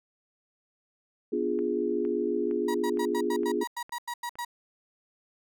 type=chord; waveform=sine; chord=B diminished seventh; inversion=none; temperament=equal; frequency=246.9 / 293.7 / 349.2 / 415.3 Hz; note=B3 / D4 / F4 / Ab4; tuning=0 / 0 / 0 / 0 cents; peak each=-33 / -34 / -30 / -29 dBFS; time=1.32-3.64 s; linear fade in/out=10 ms
type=click train; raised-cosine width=0.5 ms; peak=-33 dBFS; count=7; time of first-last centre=1.59-4.355 s; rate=2.17 Hz
type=tone bursts; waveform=35% pulse; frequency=957 Hz; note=A#5; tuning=45 cents sharp; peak=-30 dBFS; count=12; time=2.68-4.449 s; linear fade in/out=5 ms; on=64 ms; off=91 ms
effects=none